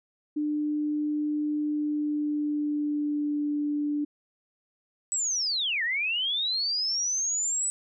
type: tone with pitch glide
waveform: sine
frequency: 299 to 294 Hz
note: D4 to D4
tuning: +31 to +2 cents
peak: -25 dBFS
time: 0.36-4.05 s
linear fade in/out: 10 ms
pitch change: -29 cents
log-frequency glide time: 1.62-3.46 s
type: linear two-way sweep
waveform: sine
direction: down then up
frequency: 8000 to 1762 to 8000 Hz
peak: -25 dBFS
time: 5.12-7.7 s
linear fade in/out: 0 ms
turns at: 5.83 s
effects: none